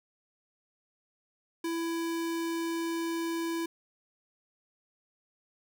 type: tone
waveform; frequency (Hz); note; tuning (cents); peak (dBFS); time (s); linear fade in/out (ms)
square; 332.6; E4; +16; -31; 1.64-3.66; 5
effects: none